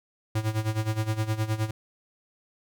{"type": "tone with tremolo", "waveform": "square", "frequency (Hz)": 109.1, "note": "A2", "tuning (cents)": -14, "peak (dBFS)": -23, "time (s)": [0.35, 1.71], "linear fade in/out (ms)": 5, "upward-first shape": "sine", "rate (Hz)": 9.6, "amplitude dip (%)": 80, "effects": []}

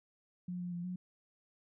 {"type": "tone with pitch steps", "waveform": "sine", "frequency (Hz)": [178.9, 177.3, 173.7, 181.4], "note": ["F3", "F3", "F3", "F#3"], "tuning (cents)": [42, 26, -9, -34], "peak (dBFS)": -37, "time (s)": [0.48, 0.96], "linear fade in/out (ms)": 5, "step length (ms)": 120, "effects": []}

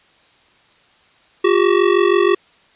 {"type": "ring-modulated tone", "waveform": "square", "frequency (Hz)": 377.4, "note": "F#4", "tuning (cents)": 34, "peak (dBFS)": -9, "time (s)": [1.44, 2.35], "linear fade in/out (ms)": 5, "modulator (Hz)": 23.1, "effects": ["white hiss -53 dBFS RMS until 2.75 s", "resampled to 8000 Hz"]}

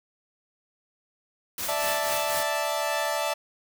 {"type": "noise with tremolo", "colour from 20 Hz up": "white", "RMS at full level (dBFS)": -30, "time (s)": [1.58, 2.43], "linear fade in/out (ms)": 2, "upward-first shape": "triangle", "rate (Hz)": 4.1, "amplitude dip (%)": 75}
{"type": "chord", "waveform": "sawtooth", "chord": "D suspended second", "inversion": "none", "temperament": "equal", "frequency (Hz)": [587.3, 659.3, 880], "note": ["D5", "E5", "A5"], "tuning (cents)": [0, 0, 0], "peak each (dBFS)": -26, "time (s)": [1.68, 3.34], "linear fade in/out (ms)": 10}
{"effects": []}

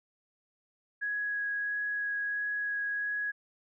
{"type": "tone with vibrato", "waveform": "sine", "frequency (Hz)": 1664, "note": "G#6", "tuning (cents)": 3, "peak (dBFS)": -30, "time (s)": [1.01, 3.32], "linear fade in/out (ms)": 20, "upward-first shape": "sine", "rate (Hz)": 1.5, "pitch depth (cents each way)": 8, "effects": []}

